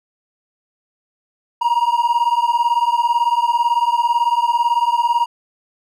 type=beating tone pair; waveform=triangle; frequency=939 / 957 Hz; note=A#5 / A#5; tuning=+12 / +45 cents; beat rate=18 Hz; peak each=-15 dBFS; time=1.61-5.26 s; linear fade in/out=10 ms; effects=none